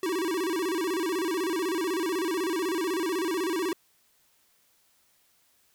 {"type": "tone with vibrato", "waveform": "square", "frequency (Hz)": 349.2, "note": "F4", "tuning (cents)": 0, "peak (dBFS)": -27, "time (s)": [0.03, 3.73], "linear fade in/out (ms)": 2, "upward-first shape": "square", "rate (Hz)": 16, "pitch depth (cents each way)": 140, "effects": ["white hiss -66 dBFS RMS until 5.74 s"]}